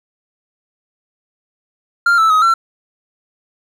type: tone with pitch steps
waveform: triangle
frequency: 1394 / 1317 / 1263 / 1352 Hz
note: F6 / E6 / D#6 / E6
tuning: -4 / -2 / +26 / +43 cents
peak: -7 dBFS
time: 2.06-2.54 s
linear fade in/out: 5 ms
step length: 120 ms
effects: none